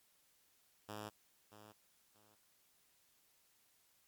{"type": "tone with echo", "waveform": "5% pulse", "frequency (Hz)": 105.9, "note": "G#2", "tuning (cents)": 34, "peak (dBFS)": -34, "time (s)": [0.88, 1.1], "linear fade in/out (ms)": 20, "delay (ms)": 630, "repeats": 2, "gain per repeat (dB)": -12, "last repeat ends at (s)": 2.36, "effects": ["white hiss -73 dBFS RMS until 4.07 s", "MP3 96 kbps"]}